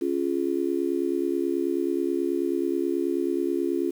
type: chord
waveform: sine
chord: Db major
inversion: none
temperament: just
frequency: 277.2 / 346.5 / 415.8 Hz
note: Db4 / F4 / Ab4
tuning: 0 / -14 / +2 cents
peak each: -28 / -25 / -31 dBFS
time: 0.01-3.91 s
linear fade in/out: 10 ms
effects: 8-bit